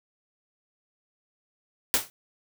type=noise with exponential decay; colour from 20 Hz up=white; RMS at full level=-18 dBFS; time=1.94-2.1 s; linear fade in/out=0 ms; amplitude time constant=34 ms; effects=none